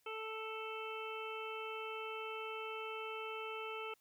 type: harmonic tone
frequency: 440 Hz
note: A4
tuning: in tune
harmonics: 1 / 2 / 3 / 5 / 6 / 7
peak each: -45 / -50 / -47 / -53 / -48 / -53 dBFS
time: 0.06-3.94 s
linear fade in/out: 5 ms
effects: white hiss -75 dBFS RMS until 4 s